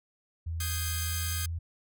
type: tone with pitch glide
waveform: sine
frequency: 82.41 to 83.46 Hz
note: E2 to E2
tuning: 0 to +22 cents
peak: -31 dBFS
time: 0.46-1.59 s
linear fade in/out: 10 ms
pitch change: +22 cents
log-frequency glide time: 0.94-1.41 s
type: chord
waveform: 5% pulse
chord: Ab major seventh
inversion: second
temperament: equal with one note detuned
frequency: 1244.5 / 1568 / 1650.7 / 2093 Hz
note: Eb6 / G6 / Ab6 / C7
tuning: 0 / 0 / -11 / 0 cents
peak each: -27 / -26 / -28 / -31 dBFS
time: 0.6-1.46 s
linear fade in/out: 5 ms
effects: none